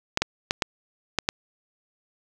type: clicks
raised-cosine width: 0.2 ms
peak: -4 dBFS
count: 6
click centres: 0.174 / 0.22 / 0.509 / 0.622 / 1.187 / 1.289 s
effects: 7-bit